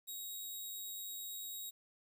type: tone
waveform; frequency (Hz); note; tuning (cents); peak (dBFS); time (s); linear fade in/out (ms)
5% pulse; 3799; A#7; +32; -35; 0.07-1.71; 20
effects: 12-bit